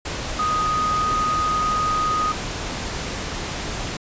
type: tone in noise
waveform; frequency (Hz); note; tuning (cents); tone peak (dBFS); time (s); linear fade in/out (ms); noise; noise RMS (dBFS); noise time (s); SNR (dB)
sine; 1244.5; D#6; 0; -19; 0.39-2.32; 5; pink; -28; 0.05-3.97; +6
effects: resampled to 16000 Hz